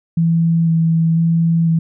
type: tone with vibrato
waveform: sine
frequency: 164.81 Hz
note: E3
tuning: in tune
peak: -11 dBFS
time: 0.17-1.79 s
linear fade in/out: 5 ms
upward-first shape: square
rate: 1 Hz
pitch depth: 12 cents each way
effects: none